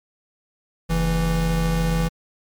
square tone pair together, 46.25 / 164.81 Hz, F#1 / E3, 0 / 0 cents, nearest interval octave + minor seventh, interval 2200 cents, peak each -23 / -21 dBFS, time 0.89-2.09 s, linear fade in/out 20 ms, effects MP3 96 kbps

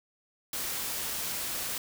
white noise, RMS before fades -34 dBFS, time 0.53-1.78 s, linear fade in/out 2 ms, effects none

